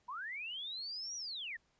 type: linear two-way sweep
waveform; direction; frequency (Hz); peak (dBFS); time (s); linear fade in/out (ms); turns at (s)
sine; up then down; 932.3 to 5860 to 1716; -40; 0.08-1.57; 10; 1.16
effects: pink hiss -75 dBFS RMS until 1.79 s + resampled to 16000 Hz